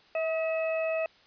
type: harmonic tone with a mistuned harmonic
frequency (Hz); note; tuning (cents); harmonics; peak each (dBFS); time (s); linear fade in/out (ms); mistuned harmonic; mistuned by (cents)
645; E5; -38; 1 / 2 / 3 / 4; -27 / -42 / -44 / -36; 0.15-1.06; 2; 2; -27
effects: white hiss -59 dBFS RMS until 1.26 s + resampled to 11025 Hz